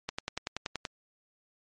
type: click train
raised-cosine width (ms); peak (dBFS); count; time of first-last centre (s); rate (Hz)
0.2; -15; 9; 0.09-0.852; 10.5
effects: MP3 48 kbps